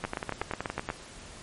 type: two click trains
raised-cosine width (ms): 0.5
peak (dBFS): -15 / -16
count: 8 / 10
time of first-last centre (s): 0.05-0.902 / 0.04-0.889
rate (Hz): 8.22 / 10.6
effects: pink hiss -47 dBFS RMS until 1.42 s + MP3 48 kbps